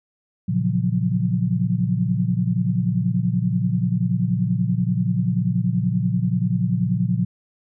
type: chord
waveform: sine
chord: Gb major seventh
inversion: first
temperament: equal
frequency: 116.54 / 138.59 / 174.61 / 185 Hz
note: Bb2 / Db3 / F3 / Gb3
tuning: 0 / 0 / 0 / 0 cents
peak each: -23 / -26 / -22 / -24 dBFS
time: 0.48-7.25 s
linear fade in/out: 10 ms
effects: none